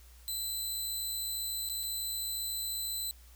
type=tone with dropouts; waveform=10% pulse; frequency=4023 Hz; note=B7; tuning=31 cents sharp; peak=-27 dBFS; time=0.28-3.11 s; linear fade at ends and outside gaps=0 ms; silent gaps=1.689-1.697 / 1.832-1.836 s; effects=added 60 Hz sine -53 dBFS peak until 3.35 s + white hiss -61 dBFS RMS until 3.35 s